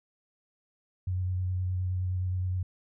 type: tone with vibrato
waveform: sine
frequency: 91.7 Hz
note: F#2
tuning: 15 cents flat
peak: -27 dBFS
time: 1.07-2.63 s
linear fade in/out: 5 ms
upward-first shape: square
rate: 9.6 Hz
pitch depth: 14 cents each way
effects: none